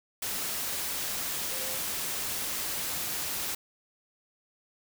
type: tone in noise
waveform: sine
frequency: 523.3 Hz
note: C5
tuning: in tune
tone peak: -43 dBFS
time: 1.51-1.78 s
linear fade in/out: 5 ms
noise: white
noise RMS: -33 dBFS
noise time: 0.22-3.55 s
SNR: -13 dB
effects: none